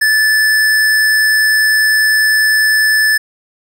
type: tone with hard clipping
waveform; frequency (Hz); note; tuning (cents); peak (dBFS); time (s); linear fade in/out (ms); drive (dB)
sine; 1745; A6; -15; -10; 0.01-3.18; 10; 17
effects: none